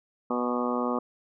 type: harmonic tone with a mistuned harmonic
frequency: 122.7 Hz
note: B2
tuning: 11 cents flat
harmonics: 2 / 3 / 4 / 5 / 6 / 7 / 8 / 9 / 10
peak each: -29 / -35 / -32 / -36 / -38 / -37 / -39 / -34 / -36 dBFS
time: 0.3-0.99 s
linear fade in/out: 5 ms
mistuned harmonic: 7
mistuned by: -22 cents
effects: none